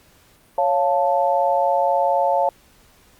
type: chord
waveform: sine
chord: Db augmented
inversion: none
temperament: equal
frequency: 554.4 / 698.5 / 880 Hz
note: Db5 / F5 / A5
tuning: 0 / 0 / 0 cents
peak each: -20 dBFS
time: 0.58-2.49 s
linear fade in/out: 2 ms
effects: pink hiss -54 dBFS RMS until 3.19 s + Opus 48 kbps